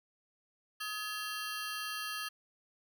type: ring-modulated tone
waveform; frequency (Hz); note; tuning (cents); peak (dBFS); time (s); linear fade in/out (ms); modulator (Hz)
20% pulse; 1480; F#6; 0; -29; 0.8-2.29; 10; 219
effects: none